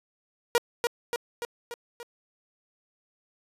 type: tone with echo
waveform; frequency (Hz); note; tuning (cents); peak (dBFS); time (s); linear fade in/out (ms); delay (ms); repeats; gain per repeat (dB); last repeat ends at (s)
sawtooth; 475.6; A#4; +35; -15; 0.55-0.58; 0; 290; 5; -4; 2.03
effects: resampled to 32000 Hz